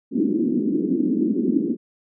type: band-pass noise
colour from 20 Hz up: pink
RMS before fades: -21 dBFS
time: 0.11-1.77 s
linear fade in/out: 50 ms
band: 210 to 350 Hz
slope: 48 dB/octave
effects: none